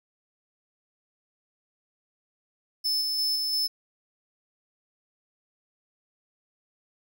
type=tone with tremolo; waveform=45% pulse; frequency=5250 Hz; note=E8; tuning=8 cents flat; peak=-24 dBFS; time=2.84-3.68 s; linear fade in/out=20 ms; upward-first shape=square; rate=2.9 Hz; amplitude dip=25%; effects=none